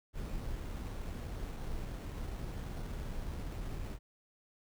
brown noise with sample-and-hold, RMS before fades -40 dBFS, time 0.13-3.99 s, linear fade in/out 50 ms, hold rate 4900 Hz, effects none

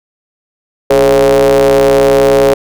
square ring-modulated tone, 64.6 Hz, C2, 21 cents flat, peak -3 dBFS, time 0.9-2.54 s, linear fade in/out 5 ms, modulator 482 Hz, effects none

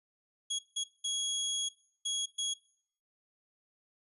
25% pulse tone bursts at uneven times, 3322 Hz, G#7, in tune, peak -28 dBFS, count 5, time 0.5-0.59 / 0.76-0.84 / 1.04-1.69 / 2.05-2.26 / 2.38-2.54 s, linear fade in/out 10 ms, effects noise-tail reverb RT60 0.6 s tail -22 dB re dry + resampled to 32000 Hz

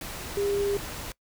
sine tone in noise, 402.8 Hz, G4, 47 cents sharp, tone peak -24 dBFS, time 0.37-0.77 s, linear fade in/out 2 ms, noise pink, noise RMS -37 dBFS, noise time 0.01-1.12 s, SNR +10 dB, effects noise-tail reverb RT60 0.1 s tail -22 dB re dry

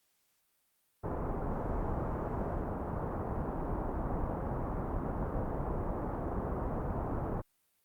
pink low-pass noise, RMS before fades -35 dBFS, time 1.03-7.42 s, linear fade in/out 20 ms, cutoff 1100 Hz, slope 24 dB/octave, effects white hiss -75 dBFS RMS until 7.84 s + Opus 48 kbps

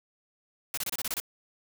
white noise bursts, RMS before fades -32 dBFS, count 8, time 0.74-1.201 s, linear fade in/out 2 ms, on 34 ms, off 27 ms, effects none

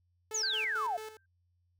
sawtooth tone with tremolo, 435 Hz, A4, 20 cents flat, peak -37 dBFS, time 0.31-1.17 s, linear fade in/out 2 ms, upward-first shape square, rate 4.5 Hz, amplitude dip 65%
sine exponential sweep, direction down, 7040 to 660 Hz, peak -30 dBFS, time 0.34-0.97 s, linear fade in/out 5 ms
sine tone with exponential decay, 1568 Hz, G6, in tune, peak -33 dBFS, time 0.43-1.26 s, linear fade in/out 5 ms, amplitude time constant 180 ms
effects added 88 Hz sine -70 dBFS peak until 1.79 s

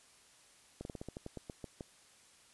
slowing click train, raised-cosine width 2 ms, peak -29 dBFS, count 12, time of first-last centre 0.81-1.808 s, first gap 41 ms, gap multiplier 1.15, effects white hiss -63 dBFS RMS until 2.53 s + resampled to 24000 Hz

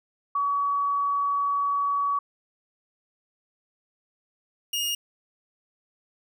sine / sawtooth tone pair in turn, 1133 / 2849 Hz, C#6 / F7, +37 / +34 cents, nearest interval octave + major third, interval 1597 cents, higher second, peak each -22 dBFS, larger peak neither, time 0.35-2.19 / 4.73-4.95 s, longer first, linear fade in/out 5 ms, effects none

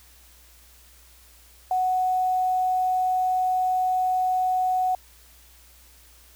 sine tone with quantisation, 740 Hz, F#5, in tune, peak -20 dBFS, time 1.71-4.95 s, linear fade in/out 2 ms, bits 8, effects added 60 Hz sine -54 dBFS peak until 6.35 s + white hiss -54 dBFS RMS until 6.35 s

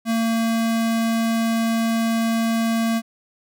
square tone, 227.3 Hz, A#3, 43 cents flat, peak -19 dBFS, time 0.05-3.02 s, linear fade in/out 50 ms, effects none

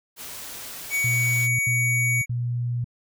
white noise, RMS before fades -37 dBFS, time 0.16-1.49 s, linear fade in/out 50 ms
square tone, 2250 Hz, C#7, 25 cents sharp, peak -22 dBFS, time 0.9-2.26 s, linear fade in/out 50 ms
sine tone bursts, 120.8 Hz, B2, 38 cents flat, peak -23 dBFS, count 3, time 1.04-2.844 s, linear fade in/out 5 ms, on 550 ms, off 77 ms
effects none

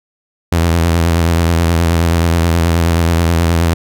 sawtooth tone with vibrato, 83.9 Hz, E2, 31 cents sharp, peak -6 dBFS, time 0.52-3.74 s, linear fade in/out 5 ms, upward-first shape sine, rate 9.4 Hz, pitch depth 49 cents each way, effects none

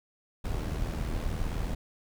brown noise with amplitude modulation, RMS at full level -29 dBFS, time 0.44-1.75 s, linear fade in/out 10 ms, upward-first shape sine, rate 79.1 Hz, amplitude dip 55%, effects none

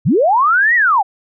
sine linear two-way sweep, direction up then down, 92.5 to 1975.5 to 726 Hz, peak -9 dBFS, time 0.05-1.03 s, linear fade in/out 20 ms, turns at 0.75 s, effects none

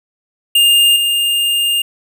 square tone with level steps, 2815 Hz, F7, 13 cents sharp, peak -8 / -13 dBFS, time 0.55-1.82 s, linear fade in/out 5 ms, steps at 0.96 s, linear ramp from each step 2 ms, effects none

